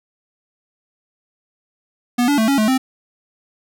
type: tone with pitch steps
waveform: square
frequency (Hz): 243.6 / 287.6 / 221 / 277.5 / 215.5 / 261.2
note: B3 / D4 / A3 / C#4 / A3 / C4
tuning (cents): -24 / -36 / +8 / +2 / -36 / -3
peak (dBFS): -14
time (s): 2.18-2.78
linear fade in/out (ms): 10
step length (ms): 100
effects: none